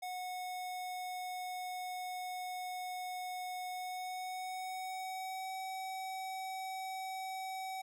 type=tone with pitch glide; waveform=square; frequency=732 to 758.3 Hz; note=F#5 to F#5; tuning=-19 to +42 cents; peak=-40 dBFS; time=0.02-7.82 s; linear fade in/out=10 ms; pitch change=+61 cents; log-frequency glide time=3.7-5.52 s; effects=none